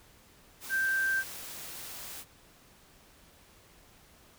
sine tone in noise, 1568 Hz, G6, in tune, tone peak -26 dBFS, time 0.69-1.24 s, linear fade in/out 50 ms, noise white, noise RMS -43 dBFS, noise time 0.6-2.25 s, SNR +14 dB, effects pink hiss -59 dBFS RMS until 4.38 s

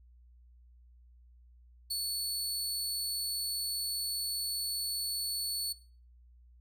sawtooth tone, 4435 Hz, C#8, in tune, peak -29 dBFS, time 1.9-5.73 s, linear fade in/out 10 ms, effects noise-tail reverb RT60 0.4 s tail -18 dB re dry + added 60 Hz sine -56 dBFS peak until 6.6 s

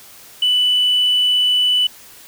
sine tone, 2981 Hz, F#7, 12 cents sharp, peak -11 dBFS, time 0.42-1.87 s, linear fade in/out 5 ms, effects tanh soft clip ceiling -9 dBFS + white hiss -42 dBFS RMS until 2.27 s

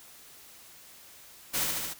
white noise with echo, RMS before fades -29 dBFS, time 1.53-1.65 s, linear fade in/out 20 ms, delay 73 ms, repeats 4, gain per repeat -2 dB, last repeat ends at 1.942 s, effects white hiss -52 dBFS RMS until 1.99 s

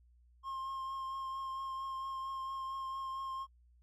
triangle tone with vibrato, 1067 Hz, C6, 34 cents sharp, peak -36 dBFS, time 0.43-3.47 s, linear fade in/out 50 ms, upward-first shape triangle, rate 4.4 Hz, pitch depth 19 cents each way, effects added 60 Hz sine -62 dBFS peak until 3.82 s + AAC 48 kbps

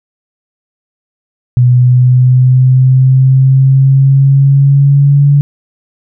sine exponential sweep, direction up, 123.47 to 143.2 Hz, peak -3 dBFS, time 1.57-5.41 s, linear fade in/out 0 ms, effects none

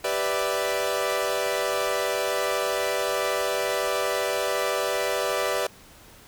sawtooth chord, E minor seventh, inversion first, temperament equal, 392 / 493.9 / 587.3 / 659.3 Hz, G4 / B4 / D5 / E5, 0 / 0 / 0 / 0 cents, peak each -27 / -25 / -24 / -27 dBFS, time 0.04-5.67 s, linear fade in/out 5 ms, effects pink hiss -50 dBFS RMS until 6.27 s

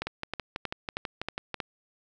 two click trains, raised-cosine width 0.3 ms, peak -15 / -16 dBFS, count 6 / 10, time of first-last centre 0.02-1.602 / 0.07-1.543 s, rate 3.16 / 6.11 Hz, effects none

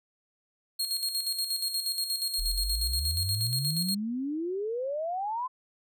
sawtooth tone with tremolo, 4259 Hz, C8, 30 cents sharp, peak -24 dBFS, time 0.79-3.95 s, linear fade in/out 10 ms, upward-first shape square, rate 8.4 Hz, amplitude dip 55%
sine exponential sweep, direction up, 36.64 to 1044 Hz, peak -29 dBFS, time 2.38-5.48 s, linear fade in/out 20 ms
effects none

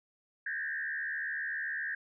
sine tone with frequency modulation, 1724 Hz, A6, 36 cents flat, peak -33 dBFS, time 0.46-1.95 s, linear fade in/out 5 ms, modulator 73.8 Hz, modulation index 2, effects none

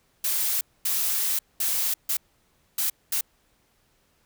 blue noise bursts at uneven times, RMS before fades -25 dBFS, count 6, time 0.24-0.61 / 0.85-1.39 / 1.6-1.94 / 2.09-2.17 / 2.78-2.9 / 3.12-3.21 s, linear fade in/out 5 ms, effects pink hiss -66 dBFS RMS until 4.25 s

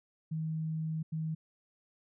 sine tone bursts at uneven times, 158.7 Hz, D#3, 35 cents sharp, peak -32 dBFS, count 2, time 0.31-1.03 / 1.12-1.35 s, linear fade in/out 10 ms, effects none

